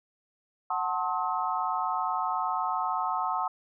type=chord; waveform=sine; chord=F# diminished seventh; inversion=none; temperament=just; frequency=740 / 888 / 1065.6 / 1278.7 Hz; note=F#5 / A5 / C6 / Eb6; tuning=0 / +16 / +31 / +47 cents; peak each=-32 dBFS; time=0.7-3.48 s; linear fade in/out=5 ms; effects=none